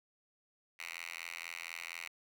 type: tone with high-pass filter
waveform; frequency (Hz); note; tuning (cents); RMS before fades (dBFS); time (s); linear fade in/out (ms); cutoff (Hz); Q
5% pulse; 84.2; E2; +37; -45; 0.79-2.08; 5; 2000; 3.4
effects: none